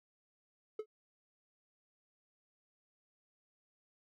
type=tone with exponential decay; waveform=triangle; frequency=430 Hz; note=A4; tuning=40 cents flat; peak=-31 dBFS; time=0.79-0.86 s; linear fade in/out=5 ms; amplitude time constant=15 ms; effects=none